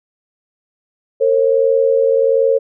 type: tone pair together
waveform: sine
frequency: 457.7 / 539 Hz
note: A#4 / C#5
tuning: -32 / -49 cents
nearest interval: minor third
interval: 283 cents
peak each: -13 dBFS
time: 1.2-2.59 s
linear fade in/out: 20 ms
effects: none